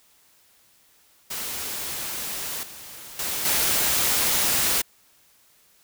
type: noise with level steps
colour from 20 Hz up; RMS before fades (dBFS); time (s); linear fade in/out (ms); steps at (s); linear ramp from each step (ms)
white; -31 / -41 / -28 / -22; 1.3-4.82; 10; 2.63 / 3.19 / 3.45; 2
effects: white hiss -59 dBFS RMS until 5.83 s